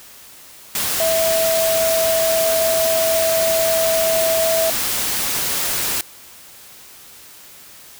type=tone in noise; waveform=sine; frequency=653 Hz; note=E5; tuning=17 cents flat; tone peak=-16 dBFS; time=1-4.7 s; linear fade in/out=2 ms; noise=white; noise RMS=-21 dBFS; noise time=0.75-6.01 s; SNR=+2 dB; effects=white hiss -42 dBFS RMS until 7.99 s